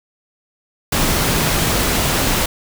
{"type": "tone in noise", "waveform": "sine", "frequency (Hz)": 157.6, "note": "D#3", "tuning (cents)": 23, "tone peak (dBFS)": -25, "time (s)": [0.97, 1.76], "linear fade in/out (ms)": 5, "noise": "pink", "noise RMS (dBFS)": -17, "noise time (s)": [0.92, 2.46], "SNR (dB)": -11, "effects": []}